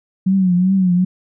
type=tone with vibrato; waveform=sine; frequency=185 Hz; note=F#3; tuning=in tune; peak=-11 dBFS; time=0.26-1.05 s; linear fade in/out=10 ms; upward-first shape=triangle; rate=2.6 Hz; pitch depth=96 cents each way; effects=none